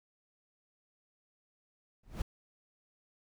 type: noise with exponential growth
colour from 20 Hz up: brown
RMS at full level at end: -29 dBFS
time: 2.03-2.22 s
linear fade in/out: 5 ms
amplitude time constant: 41 ms
effects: none